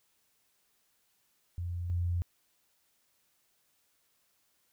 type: tone pair in turn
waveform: sine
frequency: 87.31 / 87.31 Hz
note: F2 / F2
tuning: 0 / 0 cents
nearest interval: unison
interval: 0 cents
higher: neither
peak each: -33 / -28 dBFS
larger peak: second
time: 1.58-1.9 / 1.9-2.22 s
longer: neither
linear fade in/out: 0 ms
effects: white hiss -73 dBFS RMS until 4.72 s